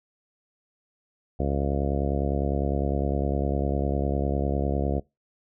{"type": "harmonic tone", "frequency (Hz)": 69.9, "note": "C#2", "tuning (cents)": 15, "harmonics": [1, 2, 3, 4, 5, 6, 7, 8, 9, 10], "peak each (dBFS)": [-27, -30, -32, -33, -34, -35, -35, -36, -37, -37], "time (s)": [1.39, 5], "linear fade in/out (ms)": 10, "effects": ["noise-tail reverb RT60 0.2 s tail -21 dB re dry"]}